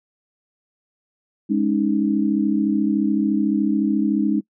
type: chord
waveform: sine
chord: Ab suspended fourth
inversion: none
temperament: equal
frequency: 207.7 / 277.2 / 311.1 Hz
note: Ab3 / Db4 / Eb4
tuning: 0 / 0 / 0 cents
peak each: -20 / -22 / -21 dBFS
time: 1.49-4.41 s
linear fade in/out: 20 ms
effects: noise-tail reverb RT60 0.1 s tail -23 dB re dry